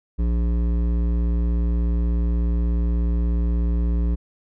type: tone with hard clipping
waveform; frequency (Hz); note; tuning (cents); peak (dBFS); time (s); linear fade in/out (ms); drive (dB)
sine; 58.3; A#1; +1; -20; 0.18-4.16; 20; 12
effects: none